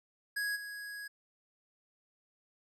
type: tone with level steps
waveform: square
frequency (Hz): 1661.2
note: G#6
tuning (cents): 0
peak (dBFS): -33 / -42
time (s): 0.36-1.08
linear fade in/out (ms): 10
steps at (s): 0.55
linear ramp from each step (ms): 20
effects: resampled to 32000 Hz